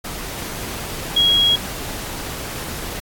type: tone in noise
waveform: sine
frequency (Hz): 3300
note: G#7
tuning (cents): -12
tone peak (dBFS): -12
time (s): 1.16-1.56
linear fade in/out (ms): 10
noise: pink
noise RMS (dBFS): -29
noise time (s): 0.04-3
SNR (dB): +14
effects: AAC 64 kbps